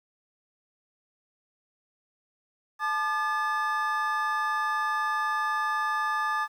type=tone cluster; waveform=triangle; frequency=868 / 1200 / 1720 Hz; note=A5 / D6 / A6; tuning=-24 / +37 / -40 cents; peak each=-30 / -26 / -29 dBFS; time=2.79-6.48 s; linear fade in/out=50 ms; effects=10-bit